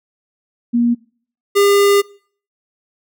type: tone pair in turn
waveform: sine / square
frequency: 237.6 / 402.9 Hz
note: A#3 / G4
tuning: +33 / +48 cents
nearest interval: major sixth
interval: 915 cents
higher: second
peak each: -11 / -10 dBFS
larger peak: second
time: 0.73-0.95 / 1.55-2.02 s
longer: second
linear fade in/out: 20 ms
effects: noise-tail reverb RT60 0.5 s tail -23 dB re dry